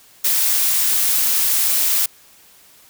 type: noise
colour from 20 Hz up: blue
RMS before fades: -17 dBFS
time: 0.24-2.06 s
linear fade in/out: 5 ms
effects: white hiss -49 dBFS RMS until 2.89 s